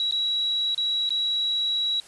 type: tone with dropouts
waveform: sine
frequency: 3888 Hz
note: B7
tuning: 28 cents flat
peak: -22 dBFS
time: 0-2 s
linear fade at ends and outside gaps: 1 ms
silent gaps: 0.111-0.123 / 0.747-0.778 / 1.092-1.105 s
effects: white hiss -49 dBFS RMS until 2.07 s + resampled to 24000 Hz